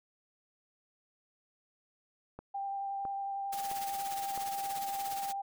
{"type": "click train", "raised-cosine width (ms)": 1, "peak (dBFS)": -30, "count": 4, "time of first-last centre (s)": [2.39, 4.377], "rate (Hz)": 1.51}
{"type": "tone with vibrato", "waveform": "sine", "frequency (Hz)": 791, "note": "G5", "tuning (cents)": 15, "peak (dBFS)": -34, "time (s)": [2.54, 5.42], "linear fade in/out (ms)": 10, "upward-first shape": "sine", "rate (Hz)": 11, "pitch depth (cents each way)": 11}
{"type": "noise with tremolo", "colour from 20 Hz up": "white", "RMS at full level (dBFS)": -41, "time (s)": [3.52, 5.33], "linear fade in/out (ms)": 10, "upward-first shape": "sine", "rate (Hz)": 17, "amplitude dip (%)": 60}
{"effects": []}